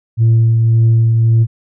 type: tone with tremolo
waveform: sine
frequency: 114 Hz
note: A#2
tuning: 38 cents flat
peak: -4 dBFS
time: 0.17-1.47 s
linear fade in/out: 50 ms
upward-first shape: triangle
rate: 1.8 Hz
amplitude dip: 35%
effects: tanh soft clip ceiling -5 dBFS